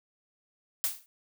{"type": "noise with exponential decay", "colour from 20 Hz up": "blue", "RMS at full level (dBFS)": -25, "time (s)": [0.84, 1.06], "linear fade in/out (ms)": 0, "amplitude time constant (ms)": 46, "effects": []}